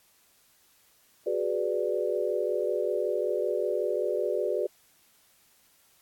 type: chord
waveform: sine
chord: G# half-diminished seventh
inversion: third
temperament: equal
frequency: 370 / 415.3 / 493.9 / 587.3 Hz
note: F#4 / G#4 / B4 / D5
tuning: 0 / 0 / 0 / 0 cents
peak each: -31 dBFS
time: 1.26-4.67 s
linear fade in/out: 10 ms
effects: white hiss -63 dBFS RMS until 6.01 s + AAC 64 kbps